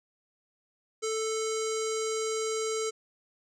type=tone with low-pass filter; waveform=square; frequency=440 Hz; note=A4; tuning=in tune; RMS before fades=-31 dBFS; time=1.02-2.91 s; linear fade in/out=20 ms; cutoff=7200 Hz; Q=5.7; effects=none